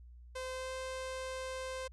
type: tone with pitch glide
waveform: sawtooth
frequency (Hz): 516 to 520.2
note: C5 to C5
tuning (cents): -24 to -10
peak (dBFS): -35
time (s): 0.35-1.88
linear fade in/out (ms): 10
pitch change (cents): +14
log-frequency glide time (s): 0.52-0.73
effects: added 60 Hz sine -51 dBFS peak until 1.92 s + resampled to 24000 Hz